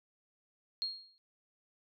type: tone with exponential decay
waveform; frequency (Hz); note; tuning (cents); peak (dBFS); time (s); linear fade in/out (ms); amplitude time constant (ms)
sine; 4260; C8; +30; -30; 0.82-1.18; 0; 78
effects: none